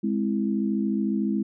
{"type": "chord", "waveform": "sine", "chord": "Ab augmented", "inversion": "none", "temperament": "equal", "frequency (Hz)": [207.7, 261.6, 329.6], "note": ["Ab3", "C4", "E4"], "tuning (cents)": [0, 0, 0], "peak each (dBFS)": [-24, -29, -29], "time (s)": [0.03, 1.43], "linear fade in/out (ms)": 10, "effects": []}